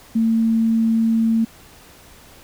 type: tone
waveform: sine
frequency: 225.7 Hz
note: A3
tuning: 44 cents sharp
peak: -14 dBFS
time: 0.15-1.45 s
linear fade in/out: 10 ms
effects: pink hiss -46 dBFS RMS until 2.43 s